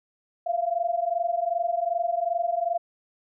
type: tone pair together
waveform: sine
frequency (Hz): 675.9 / 698.5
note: E5 / F5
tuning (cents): +43 / 0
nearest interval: minor second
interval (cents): 57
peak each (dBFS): -26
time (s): 0.46-2.78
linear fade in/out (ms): 10
effects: none